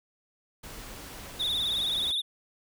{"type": "noise", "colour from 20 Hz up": "pink", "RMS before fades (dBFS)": -43, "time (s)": [0.63, 2.12], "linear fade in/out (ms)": 10}
{"type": "tone with vibrato", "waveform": "triangle", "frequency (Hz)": 3599, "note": "A7", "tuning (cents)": 38, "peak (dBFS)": -25, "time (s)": [1.39, 2.22], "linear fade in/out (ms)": 20, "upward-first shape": "triangle", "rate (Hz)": 19, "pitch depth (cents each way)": 110}
{"effects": []}